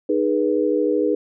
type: tone cluster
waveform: sine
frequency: 307.1 / 414.6 / 487.6 Hz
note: D#4 / G#4 / B4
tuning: -23 / -3 / -22 cents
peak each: -21 dBFS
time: 0.09-1.15 s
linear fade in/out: 5 ms
effects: none